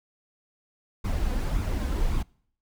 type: noise with flanger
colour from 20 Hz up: brown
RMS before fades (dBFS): -26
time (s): 1.04-2.23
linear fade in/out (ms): 10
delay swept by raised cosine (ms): 0.81 to 4.01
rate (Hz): 1.8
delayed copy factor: +0.5
effects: noise-tail reverb RT60 0.6 s tail -25 dB re dry